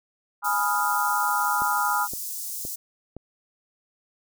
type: chord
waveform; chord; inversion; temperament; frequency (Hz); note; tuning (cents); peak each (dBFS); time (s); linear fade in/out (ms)
sine; F half-diminished seventh; first; equal; 830.6 / 987.8 / 1244.5 / 1396.9; Ab5 / Cb6 / Eb6 / F6; 0 / 0 / 0 / 0; -27; 0.42-2.08; 50
type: high-pass noise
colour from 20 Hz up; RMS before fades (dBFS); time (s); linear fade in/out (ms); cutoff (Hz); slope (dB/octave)
white; -33; 0.44-2.76; 10; 5600; 24
type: click train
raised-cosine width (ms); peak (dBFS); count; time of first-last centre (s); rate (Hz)
2; -24; 4; 1.62-3.166; 1.94
effects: none